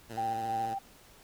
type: tone with vibrato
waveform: 10% pulse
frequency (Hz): 112.7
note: A2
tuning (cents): +42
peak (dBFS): -32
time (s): 0.09-0.75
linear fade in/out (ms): 20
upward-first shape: square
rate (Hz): 14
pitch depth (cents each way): 54
type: tone with tremolo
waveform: sine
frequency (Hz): 786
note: G5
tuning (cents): +4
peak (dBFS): -29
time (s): 0.17-0.79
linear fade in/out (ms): 10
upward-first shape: square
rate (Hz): 3.1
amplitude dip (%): 30
effects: pink hiss -57 dBFS RMS until 1.23 s